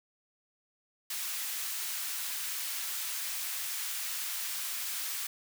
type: high-pass noise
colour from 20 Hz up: white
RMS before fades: -36 dBFS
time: 1.1-5.27 s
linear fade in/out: 5 ms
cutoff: 1300 Hz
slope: 12 dB/octave
effects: none